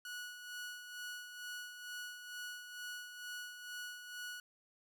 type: tone with tremolo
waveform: sawtooth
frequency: 1465 Hz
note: F#6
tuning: 18 cents flat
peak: -39 dBFS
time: 0.05-4.4 s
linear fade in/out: 2 ms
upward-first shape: sine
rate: 2.2 Hz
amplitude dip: 55%
effects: none